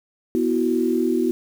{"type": "chord", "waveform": "sine", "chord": "B suspended fourth", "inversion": "none", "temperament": "just", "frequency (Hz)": [246.9, 329.3, 370.4], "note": ["B3", "E4", "F#4"], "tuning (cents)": [0, -2, 2], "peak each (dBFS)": -22, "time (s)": [0.35, 1.31], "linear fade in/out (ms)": 0, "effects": ["7-bit"]}